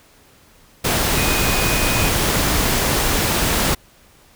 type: tone in noise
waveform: sine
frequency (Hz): 2489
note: D#7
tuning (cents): 0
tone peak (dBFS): -25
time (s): 1.17-2.09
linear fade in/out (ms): 10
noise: pink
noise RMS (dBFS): -18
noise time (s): 0.84-3.75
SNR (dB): -10
effects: pink hiss -51 dBFS RMS until 4.35 s